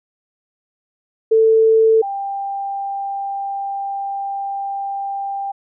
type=tone pair in turn; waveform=sine; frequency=444.6 / 792.2 Hz; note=A4 / G5; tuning=+18 / +18 cents; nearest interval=minor seventh; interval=1000 cents; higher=second; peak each=-9 / -21 dBFS; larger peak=first; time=1.31-2.02 / 2.02-5.52 s; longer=second; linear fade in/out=10 ms; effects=none